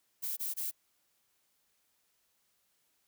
violet noise bursts, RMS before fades -36 dBFS, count 3, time 0.22-0.714 s, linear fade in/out 20 ms, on 150 ms, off 22 ms, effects white hiss -75 dBFS RMS until 3.07 s

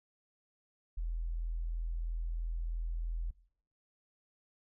sine tone, 41.53 Hz, E1, 14 cents sharp, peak -33 dBFS, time 0.97-3.31 s, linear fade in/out 10 ms, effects noise-tail reverb RT60 0.7 s tail -22 dB re dry

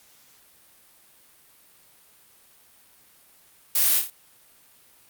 blue noise with echo, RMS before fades -21 dBFS, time 3.75-3.99 s, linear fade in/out 5 ms, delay 28 ms, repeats 4, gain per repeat -5 dB, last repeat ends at 4.102 s, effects white hiss -56 dBFS RMS until 5.09 s + Opus 48 kbps

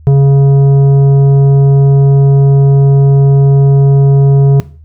sine tone with tanh clipping, 138.59 Hz, C#3, in tune, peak -4 dBFS, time 0.07-4.6 s, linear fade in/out 0 ms, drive 9 dB, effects noise-tail reverb RT60 0.4 s tail -18 dB re dry + added 78 Hz sine -33 dBFS peak until 4.84 s

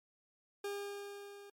40% pulse tone with level ramp, 403.9 Hz, G#4, 48 cents flat, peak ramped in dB -36 to -51 dBFS, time 0.64-1.5 s, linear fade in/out 5 ms, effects MP3 64 kbps

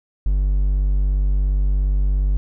triangle tone, 48.59 Hz, G1, 15 cents flat, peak -13 dBFS, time 0.26-2.37 s, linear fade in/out 0 ms, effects none

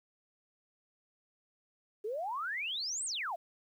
sine exponential two-way sweep, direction up then down, 399.7 to 8830 to 616 Hz, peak -34 dBFS, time 2.04-3.36 s, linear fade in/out 10 ms, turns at 3.05 s, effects 11-bit

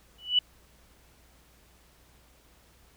sine tone with exponential growth, 2960 Hz, F#7, in tune, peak -16 dBFS, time 0.18-0.39 s, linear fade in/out 5 ms, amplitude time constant 45 ms, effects added 60 Hz sine -61 dBFS peak until 2.96 s + pink hiss -61 dBFS RMS until 2.96 s

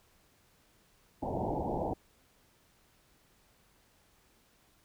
white low-pass noise, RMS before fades -34 dBFS, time 1.22-1.94 s, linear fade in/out 10 ms, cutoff 900 Hz, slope 96 dB/octave, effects pink hiss -67 dBFS RMS until 4.84 s

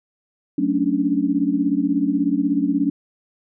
sine chord, D major seventh, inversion first, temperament equal, 185 / 220 / 277.2 / 293.7 Hz, F#3 / A3 / C#4 / D4, 0 / 0 / 0 / 0 cents, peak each -26 / -26 / -20 / -21 dBFS, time 0.58-2.9 s, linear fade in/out 5 ms, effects none

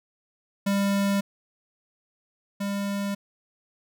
square tone pair in turn, 199 / 200.3 Hz, G3 / G3, +26 / +38 cents, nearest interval unison, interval 12 cents, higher second, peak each -22 / -27 dBFS, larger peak first, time 0.66-1.21 / 2.6-3.15 s, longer neither, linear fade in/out 10 ms, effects none

